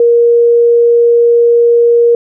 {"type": "tone", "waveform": "sine", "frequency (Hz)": 471.5, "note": "A#4", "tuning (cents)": 20, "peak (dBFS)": -4, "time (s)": [0, 2.15], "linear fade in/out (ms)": 2, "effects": []}